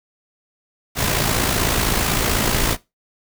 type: noise with amplitude modulation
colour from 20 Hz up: pink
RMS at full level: -17 dBFS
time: 0.95-2.77 s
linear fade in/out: 50 ms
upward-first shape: sine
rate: 55.8 Hz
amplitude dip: 50%
effects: noise-tail reverb RT60 0.2 s tail -18 dB re dry